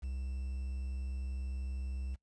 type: tone with quantisation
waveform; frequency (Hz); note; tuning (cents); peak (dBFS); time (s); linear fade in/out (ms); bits
triangle; 65.2; C2; -5; -34; 0.02-2.16; 20; 10
effects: noise-tail reverb RT60 0.1 s tail -20 dB re dry + resampled to 22050 Hz